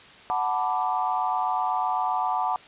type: chord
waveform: sine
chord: B minor seventh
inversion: second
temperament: equal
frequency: 740 / 880 / 987.8 / 1174.7 Hz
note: F#5 / A5 / B5 / D6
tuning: 0 / 0 / 0 / 0 cents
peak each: -27 / -28 / -29 / -30 dBFS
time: 0.3-2.56 s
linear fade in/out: 0 ms
effects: white hiss -48 dBFS RMS until 2.67 s + resampled to 8000 Hz